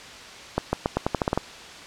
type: accelerating click train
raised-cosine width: 1 ms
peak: -7 dBFS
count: 10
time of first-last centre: 0.58-1.376 s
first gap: 150 ms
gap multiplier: 0.86
effects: white hiss -41 dBFS RMS until 1.86 s + low-pass 5000 Hz 12 dB/octave